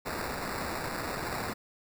violet noise with sample-and-hold, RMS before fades -35 dBFS, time 0.05-1.54 s, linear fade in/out 20 ms, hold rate 3150 Hz, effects none

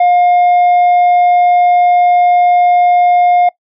sine tone with tanh clipping, 711 Hz, F5, 31 cents sharp, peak -7 dBFS, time 0-3.49 s, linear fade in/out 5 ms, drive 4 dB, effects noise-tail reverb RT60 0.1 s tail -22 dB re dry

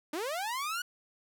sawtooth linear sweep, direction up, 284.4 to 1480 Hz, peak -29 dBFS, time 0.13-0.82 s, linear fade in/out 5 ms, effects none

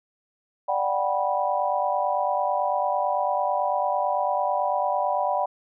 sine chord, G major seventh, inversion second, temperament just, 588 / 735 / 784 / 980 Hz, D5 / F#5 / G5 / B5, +2 / -12 / 0 / -14 cents, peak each -27 dBFS, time 0.68-5.46 s, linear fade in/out 10 ms, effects none

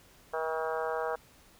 harmonic tone with a mistuned harmonic, 160 Hz, D#3, 49 cents sharp, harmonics 3 / 4 / 5 / 6 / 7 / 8 / 9 / 10, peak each -34 / -36 / -38 / -40 / -41 / -42 / -43 / -44 dBFS, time 0.33-1.16 s, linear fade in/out 10 ms, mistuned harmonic 9, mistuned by -25 cents, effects pink hiss -59 dBFS RMS until 1.59 s

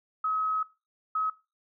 sine tone pair in turn, 1277 / 1277 Hz, D#6 / D#6, +45 / +45 cents, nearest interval unison, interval 0 cents, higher neither, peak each -25 dBFS, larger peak neither, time 0.24-0.63 / 1.15-1.3 s, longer first, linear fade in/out 5 ms, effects noise-tail reverb RT60 0.3 s tail -21 dB re dry

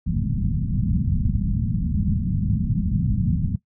white low-pass noise, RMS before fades -22 dBFS, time 0.06-3.56 s, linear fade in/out 10 ms, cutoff 210 Hz, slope 48 dB/octave, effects noise-tail reverb RT60 0.1 s tail -18 dB re dry

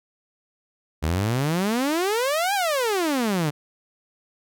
sawtooth exponential two-way sweep, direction up then down, 73.42 to 830.6 to 140.9 Hz, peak -17 dBFS, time 1.02-3.51 s, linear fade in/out 20 ms, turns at 2.54 s, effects none

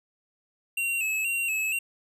square tone with vibrato, 2669 Hz, E7, 21 cents sharp, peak -26 dBFS, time 0.77-1.79 s, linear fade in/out 5 ms, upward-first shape square, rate 2.1 Hz, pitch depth 53 cents each way, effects none

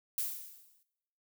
violet noise with exponential decay, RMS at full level -32 dBFS, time 0.18-0.83 s, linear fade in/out 1 ms, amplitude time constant 140 ms, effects noise-tail reverb RT60 0.9 s tail -19 dB re dry

